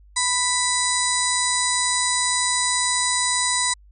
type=harmonic tone with a mistuned harmonic; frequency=991 Hz; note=B5; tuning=6 cents sharp; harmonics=1 / 2 / 4 / 5 / 6 / 7 / 8 / 9; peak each=-26 / -27 / -26 / -31 / -32 / -28 / -27 / -26 dBFS; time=0.16-3.74 s; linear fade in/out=10 ms; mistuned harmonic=8; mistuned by=+17 cents; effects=added 50 Hz sine -47 dBFS peak until 3.91 s